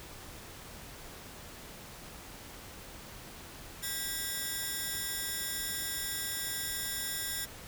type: ring-modulated tone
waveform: 5% pulse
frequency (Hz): 1778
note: A6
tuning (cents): +18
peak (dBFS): -20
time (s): 3.82-7.46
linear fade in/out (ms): 20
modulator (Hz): 173
effects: pink hiss -48 dBFS RMS until 7.67 s